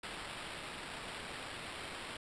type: noise with sample-and-hold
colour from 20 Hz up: violet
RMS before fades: -45 dBFS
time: 0.03-2.17 s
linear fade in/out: 5 ms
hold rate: 6300 Hz
effects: resampled to 22050 Hz